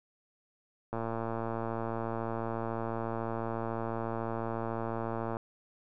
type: click train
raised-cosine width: 1 ms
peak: -21 dBFS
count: 507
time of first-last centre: 0.93-5.369 s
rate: 114 Hz
effects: none